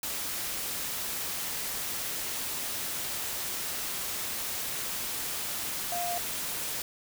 sine tone in noise, 701 Hz, F5, 6 cents sharp, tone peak -31 dBFS, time 5.92-6.18 s, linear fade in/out 2 ms, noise white, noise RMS -34 dBFS, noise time 0.03-6.82 s, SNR 0 dB, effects none

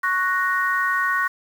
sine chord, F# major, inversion second, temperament equal, 1108.7 / 1480 / 1864.7 Hz, C#6 / F#6 / A#6, 0 / 0 / 0 cents, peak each -23 dBFS, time 0.03-1.28 s, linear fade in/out 10 ms, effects 7-bit

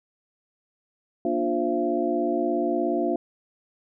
sine tone cluster, 236.8 / 296.2 / 353 / 525 / 677 Hz, A#3 / D4 / F4 / C5 / E5, +27 / +15 / +19 / +6 / +46 cents, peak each -30 / -28 / -26 / -33 / -27 dBFS, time 1.25-3.16 s, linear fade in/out 2 ms, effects none

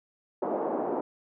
pink band-pass noise, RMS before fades -30 dBFS, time 0.42-1.01 s, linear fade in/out 5 ms, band 280 to 850 Hz, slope 24 dB/octave, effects none

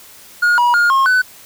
triangle tone with pitch steps, 1434 / 965 / 1421 / 1076 / 1503 Hz, F6 / B5 / F6 / C6 / F#6, +45 / -40 / +30 / +48 / +27 cents, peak -8 dBFS, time 0.42-1.22 s, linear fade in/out 10 ms, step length 160 ms, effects white hiss -41 dBFS RMS until 1.45 s

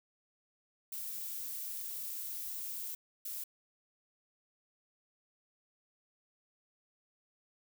violet noise bursts at uneven times, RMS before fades -41 dBFS, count 2, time 0.92-2.95 / 3.25-3.44 s, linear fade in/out 5 ms, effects none

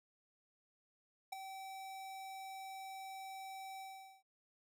square tone with ADSR envelope, 770 Hz, G5, 31 cents flat, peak -38 dBFS, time 1.32-4.23 s, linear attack 9 ms, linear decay 8 ms, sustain -9 dB, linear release 430 ms, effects none

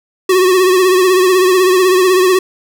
square tone with vibrato, 369.9 Hz, F#4, in tune, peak -8 dBFS, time 0.29-2.39 s, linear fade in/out 5 ms, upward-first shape triangle, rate 16 Hz, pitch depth 65 cents each way, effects none

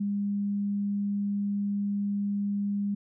sine tone, 202.3 Hz, G#3, 45 cents flat, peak -26 dBFS, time 0-2.95 s, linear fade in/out 10 ms, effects none

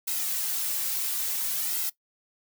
blue noise with flanger, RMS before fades -29 dBFS, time 0.07-1.9 s, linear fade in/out 10 ms, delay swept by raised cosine 1.7 to 4.2 ms, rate 0.58 Hz, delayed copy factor -0.7, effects noise-tail reverb RT60 0.1 s tail -19 dB re dry

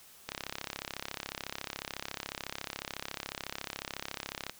click train, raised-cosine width 0.2 ms, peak -18 dBFS, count 144, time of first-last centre 0.29-4.496 s, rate 34 Hz, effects white hiss -56 dBFS RMS until 4.59 s

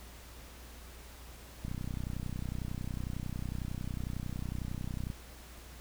click train, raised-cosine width 5 ms, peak -25 dBFS, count 108, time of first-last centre 1.65-5.102 s, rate 31 Hz, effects added 60 Hz sine -50 dBFS peak until 5.8 s + pink hiss -53 dBFS RMS until 5.8 s

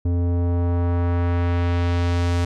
square tone with low-pass filter sweep, 87 Hz, F2, 6 cents flat, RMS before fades -20 dBFS, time 0.05-2.45 s, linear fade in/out 5 ms, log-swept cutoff 370 to 7900 Hz, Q 0.79, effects none

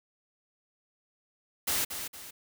white noise with echo, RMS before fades -29 dBFS, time 1.67-1.85 s, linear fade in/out 10 ms, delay 230 ms, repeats 2, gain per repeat -8 dB, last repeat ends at 2.31 s, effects none

